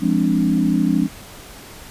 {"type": "chord", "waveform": "sine", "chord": "D half-diminished seventh", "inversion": "first", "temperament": "equal", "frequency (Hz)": [174.61, 207.7, 261.6, 293.7], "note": ["F3", "Ab3", "C4", "D4"], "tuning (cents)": [0, 0, 0, 0], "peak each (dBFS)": -20, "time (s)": [0, 1.09], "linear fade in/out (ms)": 50, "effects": ["pink hiss -39 dBFS RMS until 1.9 s", "resampled to 32000 Hz"]}